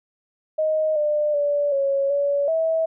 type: tone with pitch steps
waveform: sine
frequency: 624 / 598 / 579 / 552 / 568 / 648 Hz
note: D#5 / D5 / D5 / C#5 / C#5 / E5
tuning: +5 / +31 / -25 / -7 / +42 / -30 cents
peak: -18 dBFS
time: 0.58-2.86 s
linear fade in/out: 10 ms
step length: 380 ms
effects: none